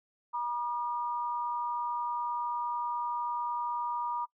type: tone pair together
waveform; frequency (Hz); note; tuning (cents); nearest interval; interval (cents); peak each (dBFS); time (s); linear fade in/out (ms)
sine; 959 / 1208.3; A#5 / D6; +49 / +49; major third; 400; -31 / -37; 0.33-4.26; 20
effects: noise-tail reverb RT60 0.1 s tail -23 dB re dry